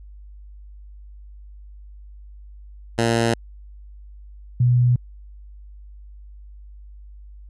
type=tone pair in turn; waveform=10% pulse / sine; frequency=115.6 / 122.93 Hz; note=A#2 / B2; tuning=-14 / -8 cents; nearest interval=minor second; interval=106 cents; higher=second; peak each=-9 / -13 dBFS; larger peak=first; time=2.98-3.34 / 4.6-4.96 s; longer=neither; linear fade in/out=5 ms; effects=added 50 Hz sine -39 dBFS peak until 7.49 s + resampled to 24000 Hz